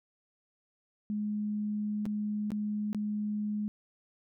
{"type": "tone with dropouts", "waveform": "sine", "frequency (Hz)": 209.7, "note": "G#3", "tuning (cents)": 17, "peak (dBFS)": -30, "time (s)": [1.1, 3.68], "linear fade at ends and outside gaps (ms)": 0, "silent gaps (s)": [[2.055, 2.063], [2.505, 2.518], [2.93, 2.947]], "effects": []}